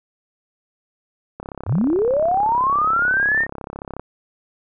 click train, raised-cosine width 1 ms, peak -17 dBFS, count 89, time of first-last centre 1.4-3.996 s, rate 33.9 Hz
sine linear sweep, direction up, 69.3 to 1864.7 Hz, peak -15 dBFS, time 1.66-3.47 s, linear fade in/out 50 ms
effects none

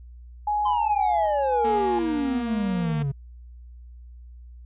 sine tone with tremolo, 836 Hz, G#5, 11 cents sharp, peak -21 dBFS, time 0.47-1.99 s, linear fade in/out 5 ms, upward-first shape square, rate 1.9 Hz, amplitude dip 25%
triangle exponential sweep, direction down, 1046.5 to 134.5 Hz, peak -21 dBFS, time 0.65-3.12 s, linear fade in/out 10 ms
sawtooth tone with pitch glide, 235.5 to 228.9 Hz, A#3 to A#3, +18 to -31 cents, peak -26 dBFS, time 1.64-3.03 s, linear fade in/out 10 ms, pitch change -49 cents, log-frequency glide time 2.81-2.88 s
effects added 60 Hz sine -41 dBFS peak until 4.65 s + resampled to 8000 Hz

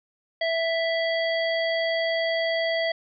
harmonic tone, 659.3 Hz, E5, in tune, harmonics 1 / 3 / 5 / 7, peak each -24 / -28 / -33 / -36 dBFS, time 0.41-2.92 s, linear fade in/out 5 ms, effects none

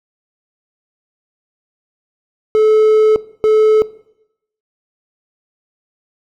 triangle tone bursts at uneven times, 432.8 Hz, A4, 29 cents flat, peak -6 dBFS, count 2, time 2.55-3.16 / 3.44-3.82 s, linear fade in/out 0 ms, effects noise-tail reverb RT60 0.8 s tail -18 dB re dry

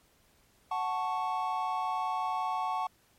triangle chord, F# minor, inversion none, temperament equal, 740 / 880 / 1108.7 Hz, F#5 / A5 / C#6, 0 / 0 / 0 cents, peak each -32 dBFS, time 0.71-2.87 s, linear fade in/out 5 ms, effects pink hiss -66 dBFS RMS until 3.18 s + MP3 64 kbps

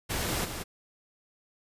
pink noise with echo, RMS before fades -31 dBFS, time 0.09-0.46 s, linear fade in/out 20 ms, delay 180 ms, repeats 1, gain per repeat -6 dB, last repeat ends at 0.64 s, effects resampled to 32000 Hz

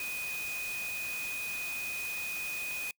sine tone in noise, 2489 Hz, D#7, in tune, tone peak -35 dBFS, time 0-2.91 s, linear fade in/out 2 ms, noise white, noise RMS -42 dBFS, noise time 0-2.91 s, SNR +4 dB, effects noise-tail reverb RT60 0.1 s tail -26 dB re dry

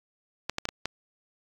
clicks, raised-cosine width 0.2 ms, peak -11 dBFS, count 5, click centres 0.496 / 0.584 / 0.654 / 0.689 / 0.856 s, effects AAC 64 kbps

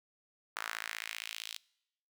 sawtooth tone with high-pass filter sweep, 55.3 Hz, A1, 9 cents sharp, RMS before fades -42 dBFS, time 0.56-1.58 s, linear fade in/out 0 ms, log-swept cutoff 1300 to 3600 Hz, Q 2.1, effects noise-tail reverb RT60 0.8 s tail -24 dB re dry

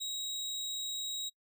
30% pulse tone, 3817 Hz, A#7, 40 cents sharp, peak -33 dBFS, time 0-1.3 s, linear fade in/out 20 ms, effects noise-tail reverb RT60 0.1 s tail -24 dB re dry

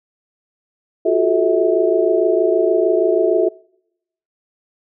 sine tone cluster, 349.5 / 375.9 / 434.2 / 647 Hz, F4 / F#4 / A4 / E5, +1 / +27 / -23 / -32 cents, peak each -18 dBFS, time 1.05-3.49 s, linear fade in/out 10 ms, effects noise-tail reverb RT60 0.8 s tail -25 dB re dry

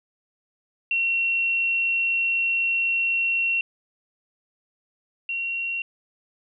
sine tone pair in turn, 2728 / 2741 Hz, F7 / F7, -41 / -33 cents, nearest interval unison, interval 8 cents, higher second, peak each -20 / -25 dBFS, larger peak first, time 0.91-3.61 / 5.29-5.82 s, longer first, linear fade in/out 2 ms, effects none

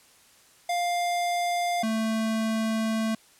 square tone pair in turn, 701 / 221.6 Hz, F5 / A3, +6 / +13 cents, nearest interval octave + minor sixth, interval 1993 cents, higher first, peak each -25 dBFS, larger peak neither, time 0.69-1.83 / 1.83-3.15 s, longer second, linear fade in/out 5 ms, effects white hiss -57 dBFS RMS until 3.39 s + low-pass 11000 Hz 12 dB/octave

